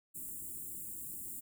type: band-stop noise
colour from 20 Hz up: white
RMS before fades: -44 dBFS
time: 0.14-1.41 s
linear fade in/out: 20 ms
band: 370 to 7300 Hz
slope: 96 dB/octave
effects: none